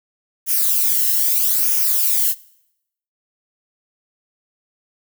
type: noise with flanger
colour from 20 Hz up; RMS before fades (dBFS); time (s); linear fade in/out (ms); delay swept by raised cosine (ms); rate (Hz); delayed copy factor
violet; -17; 0.46-2.35; 50; 0.24 to 0.86; 0.79; -0.65
effects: noise-tail reverb RT60 0.8 s tail -22 dB re dry